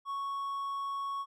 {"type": "tone", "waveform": "triangle", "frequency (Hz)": 1108.7, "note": "C#6", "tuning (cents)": 0, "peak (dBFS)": -31, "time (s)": [0.05, 1.26], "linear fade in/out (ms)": 50, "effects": ["MP3 96 kbps"]}